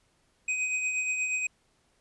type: tone with tremolo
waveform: square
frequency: 2510 Hz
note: D#7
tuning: 15 cents sharp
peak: -26 dBFS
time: 0.48-1.47 s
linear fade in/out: 5 ms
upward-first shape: triangle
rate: 8.4 Hz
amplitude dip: 45%
effects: pink hiss -69 dBFS RMS until 2 s + resampled to 24000 Hz